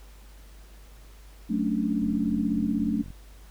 sine chord, D major seventh, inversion first, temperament equal, 185 / 220 / 277.2 / 293.7 Hz, F#3 / A3 / C#4 / D4, 0 / 0 / 0 / 0 cents, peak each -31 / -26 / -31 / -30 dBFS, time 1.49-3.03 s, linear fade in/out 20 ms
click train, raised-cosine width 5 ms, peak -31 dBFS, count 51, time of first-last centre 2.02-3.105 s, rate 46.1 Hz
effects added 50 Hz sine -46 dBFS peak until 3.5 s + pink hiss -56 dBFS RMS until 3.5 s

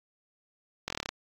slowing click train, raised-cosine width 0.2 ms, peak -14 dBFS, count 9, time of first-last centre 0.88-1.09 s, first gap 22 ms, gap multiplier 1.05, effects AAC 48 kbps

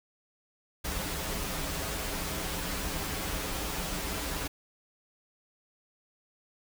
pink noise with comb filter, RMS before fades -34 dBFS, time 0.84-4.48 s, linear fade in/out 10 ms, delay 8.5 ms, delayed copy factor -0.7, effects none

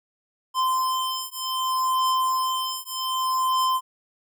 square beating tone pair, 1035 / 1035.65 Hz, C6 / C6, -19 / -18 cents, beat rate 0.65 Hz, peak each -26 dBFS, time 0.54-3.81 s, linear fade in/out 50 ms, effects none

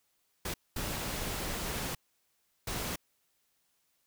pink noise bursts at uneven times, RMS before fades -36 dBFS, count 3, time 0.45-0.54 / 0.76-1.95 / 2.67-2.96 s, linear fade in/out 5 ms, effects white hiss -75 dBFS RMS until 4.06 s

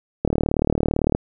click train, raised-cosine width 2 ms, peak -5 dBFS, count 35, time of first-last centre 0.25-1.149 s, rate 37.8 Hz, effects none

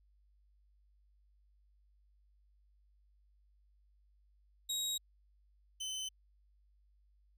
25% pulse tone pair in turn, 3800 / 3046 Hz, A#7 / F#7, +33 / +50 cents, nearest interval major third, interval 383 cents, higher first, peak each -31 / -35 dBFS, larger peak first, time 4.69-4.98 / 5.8-6.09 s, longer neither, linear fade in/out 10 ms, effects added 50 Hz sine -66 dBFS peak until 7.37 s

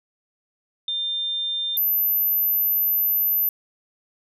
sine tone pair in turn, 3600 / 12109 Hz, A7 / F#9, +39 / +39 cents, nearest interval octave + major sixth, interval 2100 cents, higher second, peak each -23 / -18 dBFS, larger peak second, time 0.88-1.77 / 1.77-3.49 s, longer second, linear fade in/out 2 ms, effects none

